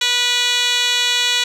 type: tone with band-pass filter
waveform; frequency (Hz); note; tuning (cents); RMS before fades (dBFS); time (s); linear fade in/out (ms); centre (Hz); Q
10% pulse; 488.6; B4; -19; -17; 0.01-1.44; 5; 4200; 3.8
effects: none